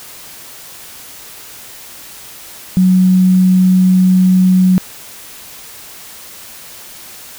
sine tone, 185 Hz, F#3, in tune, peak -6 dBFS, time 2.77-4.78 s, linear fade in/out 0 ms, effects white hiss -34 dBFS RMS until 7.38 s

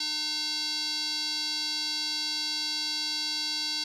square tone with band-pass filter, 304 Hz, D#4, 40 cents flat, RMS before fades -31 dBFS, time 0-3.84 s, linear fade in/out 5 ms, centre 4500 Hz, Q 5.8, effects none

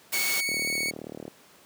white noise, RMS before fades -30 dBFS, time 0.12-0.41 s, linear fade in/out 10 ms
sawtooth tone with vibrato, 2222 Hz, C#7, 4 cents sharp, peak -23 dBFS, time 0.13-0.91 s, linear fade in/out 10 ms, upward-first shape sine, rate 15 Hz, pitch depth 13 cents each way
click train, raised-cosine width 2 ms, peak -22 dBFS, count 31, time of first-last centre 0.49-1.279 s, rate 38 Hz
effects pink hiss -55 dBFS RMS until 1.65 s + high-pass 200 Hz 12 dB/octave

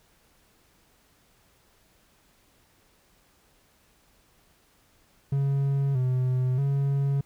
triangle tone with pitch steps, 138.6 / 127.6 / 139.1 Hz, C#3 / C3 / C#3, 0 / -43 / +6 cents, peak -20 dBFS, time 5.32-7.21 s, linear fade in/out 5 ms, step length 630 ms, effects pink hiss -63 dBFS RMS until 7.25 s

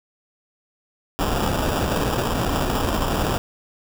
pink noise with sample-and-hold, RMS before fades -22 dBFS, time 1.19-3.38 s, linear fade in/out 0 ms, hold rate 2100 Hz, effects none

